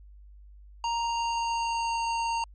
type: tone with pitch glide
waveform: square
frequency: 933 to 922.8 Hz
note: A#5 to A#5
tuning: +1 to -18 cents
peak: -27 dBFS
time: 0.84-2.44 s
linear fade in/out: 2 ms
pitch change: -19 cents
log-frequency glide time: 0.95-1.97 s
effects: added 50 Hz sine -47 dBFS peak until 2.54 s + MP3 32 kbps